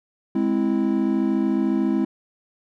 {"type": "chord", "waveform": "triangle", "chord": "Ab augmented", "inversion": "none", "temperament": "equal", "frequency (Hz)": [207.7, 261.6, 329.6], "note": ["Ab3", "C4", "E4"], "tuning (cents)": [0, 0, 0], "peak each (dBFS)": -21, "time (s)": [0.35, 2.05], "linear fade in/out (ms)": 5, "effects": []}